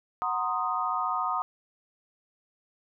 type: chord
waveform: sine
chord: C half-diminished seventh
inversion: second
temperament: equal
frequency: 740 / 932.3 / 1046.5 / 1244.5 Hz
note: Gb5 / Bb5 / C6 / Eb6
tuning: 0 / 0 / 0 / 0 cents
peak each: -33 / -33 / -33 / -29 dBFS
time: 0.22-1.42 s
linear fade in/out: 0 ms
effects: none